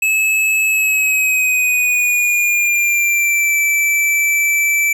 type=tone with pitch glide; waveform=square; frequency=2593 to 2323 Hz; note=E7 to D7; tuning=-29 to -20 cents; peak=-13 dBFS; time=0.02-4.93 s; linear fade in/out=5 ms; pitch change=-191 cents; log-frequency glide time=0.65-3.58 s; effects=none